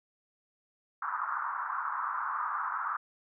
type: band-pass noise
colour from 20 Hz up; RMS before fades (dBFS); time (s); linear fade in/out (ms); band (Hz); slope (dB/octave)
pink; -34; 1.02-2.97; 5; 1000 to 1400; 48
effects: none